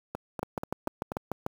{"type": "two click trains", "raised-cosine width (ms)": 1, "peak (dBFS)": [-19, -16], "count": [5, 8], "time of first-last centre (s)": [[0.15, 1.119], [0.43, 1.464]], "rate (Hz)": [4.13, 6.77], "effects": ["high-pass 80 Hz 12 dB/octave", "7-bit"]}